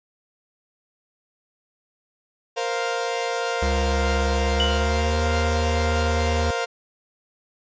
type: chord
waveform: sawtooth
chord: Bb suspended second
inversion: none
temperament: equal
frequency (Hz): 466.2 / 523.3 / 698.5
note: Bb4 / C5 / F5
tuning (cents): 0 / 0 / 0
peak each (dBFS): -23 / -25 / -24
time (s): 2.56-6.66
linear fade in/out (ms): 20
type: tone with pitch glide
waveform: square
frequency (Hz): 69.3 to 78.69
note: C#2 to D#2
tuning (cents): 0 to +20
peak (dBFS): -22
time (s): 3.62-6.51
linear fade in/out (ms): 5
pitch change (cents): +220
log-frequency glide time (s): 4.54-5.23
type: tone with exponential decay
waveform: sine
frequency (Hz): 2960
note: F#7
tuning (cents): 0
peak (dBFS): -18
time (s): 4.6-5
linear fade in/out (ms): 0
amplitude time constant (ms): 85
effects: resampled to 16000 Hz